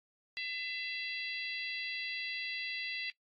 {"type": "harmonic tone", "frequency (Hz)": 672, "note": "E5", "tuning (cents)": 33, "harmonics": [3, 4, 5, 6, 7], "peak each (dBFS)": [-41, -41, -46, -46, -46], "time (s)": [0.37, 3.1], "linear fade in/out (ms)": 0, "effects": ["noise-tail reverb RT60 0.1 s tail -18 dB re dry", "AAC 32 kbps"]}